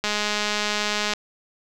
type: click train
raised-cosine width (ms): 0.2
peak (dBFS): -7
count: 230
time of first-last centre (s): 0.04-1.136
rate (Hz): 209
effects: none